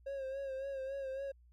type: tone with vibrato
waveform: triangle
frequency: 540 Hz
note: C#5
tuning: 45 cents flat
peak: -36 dBFS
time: 0.06-1.32 s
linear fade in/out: 10 ms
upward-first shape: sine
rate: 3.6 Hz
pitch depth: 47 cents each way
effects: added 60 Hz sine -60 dBFS peak until 1.52 s